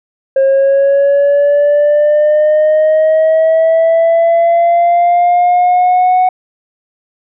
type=linear sweep; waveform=sine; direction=up; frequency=537 to 740 Hz; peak=-4 dBFS; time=0.36-6.29 s; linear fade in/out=5 ms; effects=tanh soft clip ceiling -5 dBFS